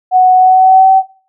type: tone with pitch glide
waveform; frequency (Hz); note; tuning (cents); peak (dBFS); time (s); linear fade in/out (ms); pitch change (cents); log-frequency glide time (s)
sine; 740 to 764.8; F#5 to G5; 0 to -43; -3; 0.11-1.03; 50; +57; 0.35-0.9
effects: noise-tail reverb RT60 0.4 s tail -17 dB re dry